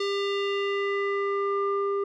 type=tone with low-pass filter sweep; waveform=square; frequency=399.2 Hz; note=G4; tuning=32 cents sharp; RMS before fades=-27 dBFS; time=0-2.04 s; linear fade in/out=5 ms; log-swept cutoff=4400 to 920 Hz; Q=2.4; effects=none